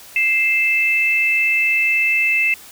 sine tone pair together, 2101 / 2637 Hz, C7 / E7, +7 / 0 cents, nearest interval major third, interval 393 cents, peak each -19 / -15 dBFS, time 0.16-2.54 s, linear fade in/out 2 ms, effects white hiss -41 dBFS RMS until 2.71 s

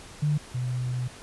sine tone pair in turn, 148.9 / 125.21 Hz, D3 / B2, +24 / +24 cents, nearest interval minor third, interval 300 cents, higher first, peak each -21 / -26 dBFS, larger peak first, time 0.22-0.38 / 0.54-1.08 s, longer second, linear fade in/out 10 ms, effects pink hiss -46 dBFS RMS until 1.22 s + resampled to 24000 Hz

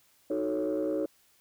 sine chord, D# half-diminished seventh, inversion none, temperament equal, 311.1 / 370 / 440 / 554.4 Hz, D#4 / F#4 / A4 / C#5, 0 / 0 / 0 / 0 cents, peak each -30 / -34 / -33 / -31 dBFS, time 0.3-1.06 s, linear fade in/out 5 ms, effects tanh soft clip ceiling -22 dBFS + white hiss -65 dBFS RMS until 1.4 s

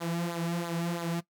sawtooth tone with flanger, 170 Hz, F3, 46 cents flat, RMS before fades -32 dBFS, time 0-1.21 s, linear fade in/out 20 ms, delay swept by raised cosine 0.35 to 3.95 ms, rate 3 Hz, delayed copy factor -0.7, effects noise-tail reverb RT60 0.1 s tail -19 dB re dry

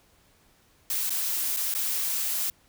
blue noise with dropouts, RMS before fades -28 dBFS, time 0.9-2.5 s, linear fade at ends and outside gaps 2 ms, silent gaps 1.096-1.104 / 1.565-1.569 / 1.741-1.749 s, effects pink hiss -62 dBFS RMS until 2.68 s

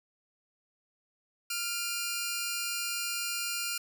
10% pulse tone pair together, 1396 / 2412 Hz, F6 / D7, -1 / +46 cents, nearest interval major sixth, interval 947 cents, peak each -26 dBFS, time 1.5-3.78 s, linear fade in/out 5 ms, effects none

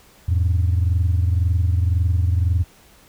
sine tone pair together, 84.3 / 106.21 Hz, E2 / G#2, +39 / +39 cents, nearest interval major third, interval 400 cents, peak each -15 / -20 dBFS, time 0.28-2.64 s, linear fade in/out 10 ms, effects tanh soft clip ceiling -11 dBFS + pink hiss -51 dBFS RMS until 3.08 s

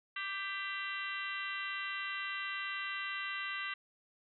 harmonic tone with a mistuned harmonic, 391.5 Hz, G4, 2 cents flat, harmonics 3 / 4 / 5 / 6 / 7 / 8 / 9 / 10, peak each -44 / -43 / -41 / -53 / -43 / -48 / -57 / -51 dBFS, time 0.16-3.74 s, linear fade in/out 5 ms, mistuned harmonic 5, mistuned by +33 cents, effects none

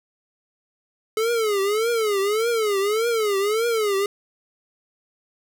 square tone with vibrato, 429.3 Hz, A4, 43 cents flat, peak -20 dBFS, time 1.17-4.06 s, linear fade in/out 2 ms, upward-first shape triangle, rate 1.7 Hz, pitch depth 190 cents each way, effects none

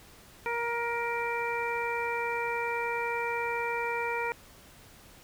harmonic tone, 470.3 Hz, A#4, 15 cents sharp, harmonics 1 / 2 / 3 / 4 / 5, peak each -34 / -33 / -38 / -39 / -35 dBFS, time 0.46-4.32 s, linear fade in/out 0 ms, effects pink hiss -54 dBFS RMS until 5.23 s

